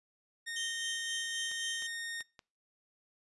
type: tone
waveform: sawtooth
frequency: 1845 Hz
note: A#6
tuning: 18 cents flat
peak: -34 dBFS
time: 0.46-2.23 s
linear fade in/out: 20 ms
type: tone with tremolo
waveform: sawtooth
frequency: 3136 Hz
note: G7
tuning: in tune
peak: -32 dBFS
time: 0.56-1.87 s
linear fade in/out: 5 ms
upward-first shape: sine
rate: 3.8 Hz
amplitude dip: 45%
type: clicks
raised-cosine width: 0.2 ms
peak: -32 dBFS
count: 4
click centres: 1.515 / 1.823 / 2.207 / 2.392 s
effects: noise-tail reverb RT60 0.4 s tail -26 dB re dry + resampled to 24000 Hz